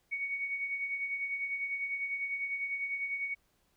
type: tone with tremolo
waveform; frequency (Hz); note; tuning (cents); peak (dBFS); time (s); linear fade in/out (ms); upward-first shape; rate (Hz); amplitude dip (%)
sine; 2232; C#7; +11; -30; 0.11-3.35; 20; triangle; 10; 60
effects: pink hiss -73 dBFS RMS until 3.76 s